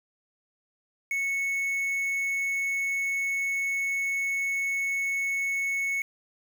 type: tone with quantisation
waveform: triangle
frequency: 2206 Hz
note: C#7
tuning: 9 cents flat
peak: -24 dBFS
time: 1.11-6.02 s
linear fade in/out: 2 ms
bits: 7
effects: none

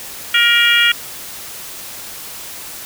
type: harmonic tone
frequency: 472.1 Hz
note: A#4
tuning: 22 cents sharp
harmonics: 3 / 4 / 5 / 6 / 7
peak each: -16 / -16 / -16 / -16 / -16 dBFS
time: 0.34-0.92 s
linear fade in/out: 5 ms
effects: white hiss -31 dBFS RMS until 2.85 s

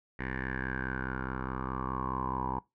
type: tone with low-pass filter sweep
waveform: 10% pulse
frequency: 64.8 Hz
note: C2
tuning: 16 cents flat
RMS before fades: -35 dBFS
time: 0.19-2.59 s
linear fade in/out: 5 ms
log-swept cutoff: 1900 to 930 Hz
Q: 9
effects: noise-tail reverb RT60 0.2 s tail -21 dB re dry

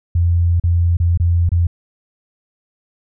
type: tone with dropouts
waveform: sine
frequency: 85.9 Hz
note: F2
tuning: 28 cents flat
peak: -11 dBFS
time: 0.15-1.67 s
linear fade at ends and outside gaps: 5 ms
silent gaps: 0.599-0.637 / 0.97-1 / 1.175-1.199 / 1.492-1.517 s
effects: none

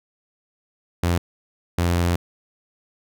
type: tone bursts at uneven times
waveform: sawtooth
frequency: 86.8 Hz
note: F2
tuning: 10 cents flat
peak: -14 dBFS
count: 2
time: 1.03-1.18 / 1.78-2.16 s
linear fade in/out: 5 ms
effects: none

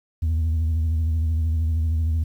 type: tone with vibrato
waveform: sine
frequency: 80.4 Hz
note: E2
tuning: 43 cents flat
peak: -16 dBFS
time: 0.22-2.24 s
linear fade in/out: 10 ms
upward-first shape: triangle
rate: 13 Hz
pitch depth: 73 cents each way
effects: tanh soft clip ceiling -18 dBFS + 9-bit

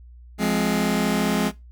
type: chord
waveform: sawtooth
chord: F minor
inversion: none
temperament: just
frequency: 174.61 / 209.5 / 261.9 Hz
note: F3 / Ab3 / C4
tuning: 0 / +15 / +2 cents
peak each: -21 / -18 / -21 dBFS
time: 0.38-1.52 s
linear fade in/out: 50 ms
effects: noise-tail reverb RT60 0.2 s tail -18 dB re dry + added 60 Hz sine -42 dBFS peak until 1.71 s

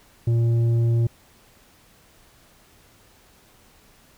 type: tone with tanh clipping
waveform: sine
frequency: 116.54 Hz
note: A#2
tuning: in tune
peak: -18 dBFS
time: 0.27-1.07 s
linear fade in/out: 5 ms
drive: 7 dB
effects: pink hiss -55 dBFS RMS until 4.17 s

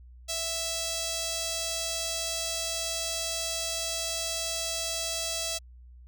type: tone with notch filter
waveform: 5% pulse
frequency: 659.3 Hz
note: E5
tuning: in tune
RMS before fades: -32 dBFS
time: 0.28-5.59 s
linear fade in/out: 20 ms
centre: 1600 Hz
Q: 0.66
effects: added 61 Hz sine -47 dBFS peak until 6.07 s

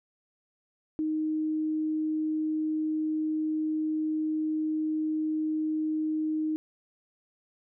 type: tone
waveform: sine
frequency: 311.1 Hz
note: D#4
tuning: in tune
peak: -26 dBFS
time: 0.99-6.56 s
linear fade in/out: 0 ms
effects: none

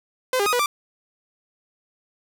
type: tone with pitch steps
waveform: sawtooth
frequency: 512 / 403.6 / 1249 / 489 / 1176 Hz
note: C5 / G#4 / D#6 / B4 / D6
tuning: -38 / -49 / +6 / -17 / +2 cents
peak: -15 dBFS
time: 0.33-0.66 s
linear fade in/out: 2 ms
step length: 66 ms
effects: none

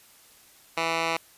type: tone with band-pass filter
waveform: 10% pulse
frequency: 164.81 Hz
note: E3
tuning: in tune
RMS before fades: -27 dBFS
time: 0.77-1.17 s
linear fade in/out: 5 ms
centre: 2100 Hz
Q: 0.81
effects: white hiss -55 dBFS RMS until 1.37 s + resampled to 32000 Hz

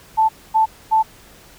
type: tone bursts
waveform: sine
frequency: 880 Hz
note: A5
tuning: in tune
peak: -11 dBFS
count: 3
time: 0.17-1.03 s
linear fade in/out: 20 ms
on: 120 ms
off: 250 ms
effects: pink hiss -46 dBFS RMS until 1.58 s

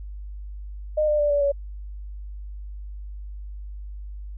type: tone with pitch steps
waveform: sine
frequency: 611 / 599.1 / 587.5 / 576 / 564.8 Hz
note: D#5 / D5 / D5 / D5 / C#5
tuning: -32 / +34 / +1 / -34 / +32 cents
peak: -18 dBFS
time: 0.97-1.52 s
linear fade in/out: 10 ms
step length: 110 ms
effects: added 50 Hz sine -33 dBFS peak until 4.37 s

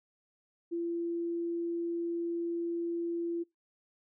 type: tone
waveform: sine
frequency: 339.9 Hz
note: F4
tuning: 47 cents flat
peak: -31 dBFS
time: 0.71-3.44 s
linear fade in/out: 20 ms
effects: noise-tail reverb RT60 0.2 s tail -25 dB re dry

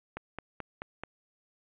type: click train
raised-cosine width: 0.5 ms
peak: -22 dBFS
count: 5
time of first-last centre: 0.17-1.036 s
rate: 4.62 Hz
effects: resampled to 8000 Hz + 9-bit

